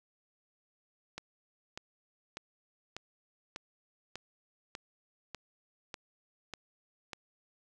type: click train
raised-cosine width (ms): 0.2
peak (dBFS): -23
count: 11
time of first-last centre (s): 1.18-7.132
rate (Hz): 1.68
effects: none